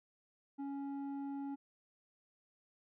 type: tone with low-pass filter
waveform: square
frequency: 278.3 Hz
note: C#4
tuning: 7 cents sharp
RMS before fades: -42 dBFS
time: 0.58-1.56 s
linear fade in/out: 20 ms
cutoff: 670 Hz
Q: 1.5
effects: none